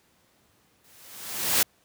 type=noise with exponential growth; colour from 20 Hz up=white; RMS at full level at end=-19 dBFS; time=0.84-1.63 s; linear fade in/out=5 ms; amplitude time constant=170 ms; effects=pink hiss -64 dBFS RMS until 1.84 s + high-pass 80 Hz 12 dB/octave